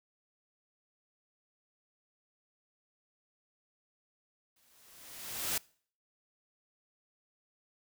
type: noise with exponential growth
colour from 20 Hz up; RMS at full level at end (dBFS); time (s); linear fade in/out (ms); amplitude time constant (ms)
white; -31; 4.56-5.58; 5; 220
effects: noise-tail reverb RT60 0.5 s tail -24 dB re dry